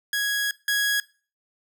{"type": "tone pair in turn", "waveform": "sawtooth", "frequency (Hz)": [1661.2, 1661.2], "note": ["G#6", "G#6"], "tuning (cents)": [0, 0], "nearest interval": "unison", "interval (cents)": 0, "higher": "neither", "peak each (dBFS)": [-19, -17], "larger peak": "second", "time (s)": [[0.13, 0.51], [0.68, 1]], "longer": "first", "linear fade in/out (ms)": 2, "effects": ["noise-tail reverb RT60 0.4 s tail -22 dB re dry"]}